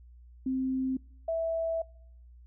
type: tone pair in turn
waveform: sine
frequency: 261.6 / 656.5 Hz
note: C4 / E5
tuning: 0 / -7 cents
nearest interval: octave + major third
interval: 1593 cents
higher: second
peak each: -27 dBFS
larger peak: neither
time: 0.46-0.97 / 1.28-1.82 s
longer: second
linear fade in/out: 5 ms
effects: noise-tail reverb RT60 0.7 s tail -26 dB re dry + added 60 Hz sine -50 dBFS peak until 2.46 s